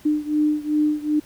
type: beating tone pair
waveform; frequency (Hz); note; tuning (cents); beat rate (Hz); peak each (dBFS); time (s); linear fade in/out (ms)
sine; 300.5 / 303.1; D4 / D#4; +40 / -45; 2.6; -20 / -22; 0.05-1.2; 10
effects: pink hiss -50 dBFS RMS until 1.25 s